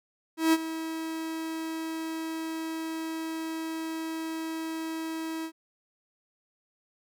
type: tone with ADSR envelope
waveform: 45% pulse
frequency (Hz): 322.6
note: E4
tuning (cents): -37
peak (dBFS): -18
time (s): 0.37-5.52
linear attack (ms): 160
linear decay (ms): 39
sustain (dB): -14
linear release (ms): 76
effects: none